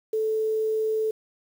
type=tone with quantisation; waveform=sine; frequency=437.6 Hz; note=A4; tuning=9 cents flat; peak=-22 dBFS; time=0.13-1.11 s; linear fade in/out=5 ms; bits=8; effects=none